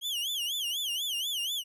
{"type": "tone with vibrato", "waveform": "40% pulse", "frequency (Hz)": 3136, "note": "G7", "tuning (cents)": 0, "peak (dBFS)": -29, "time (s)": [0.01, 1.64], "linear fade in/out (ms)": 50, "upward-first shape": "sine", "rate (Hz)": 4.1, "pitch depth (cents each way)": 200, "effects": []}